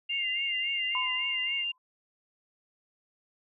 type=tone with vibrato; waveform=sine; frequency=2106 Hz; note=C7; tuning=11 cents sharp; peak=-33 dBFS; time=0.09-1.65 s; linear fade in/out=50 ms; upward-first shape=triangle; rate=3.6 Hz; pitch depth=85 cents each way
type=tone; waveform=sine; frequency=2795 Hz; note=F7; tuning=1 cent sharp; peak=-29 dBFS; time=0.09-1.72 s; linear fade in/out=10 ms
type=tone with exponential decay; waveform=sine; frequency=1017 Hz; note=C6; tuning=50 cents flat; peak=-29 dBFS; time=0.95-1.78 s; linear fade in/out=1 ms; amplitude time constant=180 ms
effects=none